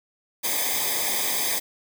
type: noise with comb filter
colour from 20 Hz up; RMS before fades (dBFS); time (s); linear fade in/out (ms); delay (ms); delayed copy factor
white; -25; 0.43-1.6; 20; 0.71; -0.95
effects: none